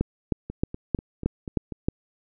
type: two click trains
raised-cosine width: 3 ms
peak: -9 / -20 dBFS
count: 7 / 6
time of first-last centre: 0.01-1.885 / 0.5-1.722 s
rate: 3.2 / 4.09 Hz
effects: none